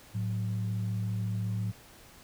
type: tone pair together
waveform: sine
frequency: 109.2 / 183.65 Hz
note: A2 / F#3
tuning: -13 / -13 cents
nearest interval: major sixth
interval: 900 cents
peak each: -29 / -36 dBFS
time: 0.14-1.72 s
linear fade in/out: 20 ms
effects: tanh soft clip ceiling -22 dBFS + pink hiss -54 dBFS RMS until 2.23 s